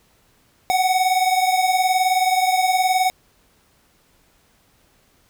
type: beating tone pair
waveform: square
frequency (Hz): 740 / 759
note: F#5 / F#5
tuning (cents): 0 / +44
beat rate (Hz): 19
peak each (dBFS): -18 / -22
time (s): 0.7-3.1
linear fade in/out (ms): 0
effects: pink hiss -59 dBFS RMS until 5.29 s